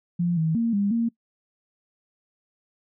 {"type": "tone with pitch steps", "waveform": "sine", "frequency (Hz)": [173.6, 160.2, 230.9, 201.3, 231.5], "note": ["F3", "E3", "A#3", "G3", "A#3"], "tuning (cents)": [-10, -49, -16, 46, -12], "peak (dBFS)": -20, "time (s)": [0.19, 1.09], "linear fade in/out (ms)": 10, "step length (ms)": 180, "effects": ["noise-tail reverb RT60 0.1 s tail -23 dB re dry"]}